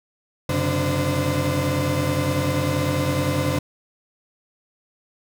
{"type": "tone cluster", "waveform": "35% pulse", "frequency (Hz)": [92.2, 132.6, 142.6, 296.2, 515], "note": ["F#2", "C3", "C#3", "D4", "C5"], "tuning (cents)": [-6, 23, 49, 15, -28], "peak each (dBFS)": -25, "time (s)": [0.49, 3.59], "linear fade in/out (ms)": 5, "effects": []}